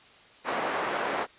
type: band-pass noise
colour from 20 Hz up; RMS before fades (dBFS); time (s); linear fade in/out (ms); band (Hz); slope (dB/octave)
pink; -30; 0.44-1.27; 50; 480 to 1700; 12
effects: white hiss -54 dBFS RMS until 1.38 s + resampled to 8000 Hz